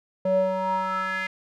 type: tone with band-pass filter sweep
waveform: square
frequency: 188 Hz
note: F#3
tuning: 28 cents sharp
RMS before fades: -25 dBFS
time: 0.25-1.27 s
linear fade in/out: 5 ms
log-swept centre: 480 to 2000 Hz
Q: 4.7
effects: none